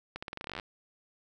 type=accelerating click train; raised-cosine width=0.3 ms; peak=-22 dBFS; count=16; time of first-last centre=0.16-0.598 s; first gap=65 ms; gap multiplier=0.87; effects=none